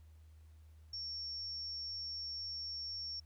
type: tone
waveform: sine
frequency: 5480 Hz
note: F8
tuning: 34 cents flat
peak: -40 dBFS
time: 0.93-3.2 s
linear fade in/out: 5 ms
effects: added 78 Hz sine -56 dBFS peak until 3.25 s + pink hiss -75 dBFS RMS until 3.25 s